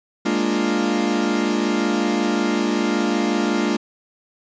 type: chord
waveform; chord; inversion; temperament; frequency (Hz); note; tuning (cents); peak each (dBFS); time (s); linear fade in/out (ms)
40% pulse; Bb dominant seventh; third; equal; 207.7 / 233.1 / 293.7 / 349.2; Ab3 / Bb3 / D4 / F4; 0 / 0 / 0 / 0; -23; 0.25-3.77; 10
effects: resampled to 16000 Hz